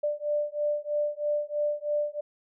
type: beating tone pair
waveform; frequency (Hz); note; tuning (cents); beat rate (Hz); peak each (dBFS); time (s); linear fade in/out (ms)
sine; 590 / 593.1; D5 / D5; +8 / +17; 3.1; -29 / -29; 0.03-2.21; 10
effects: none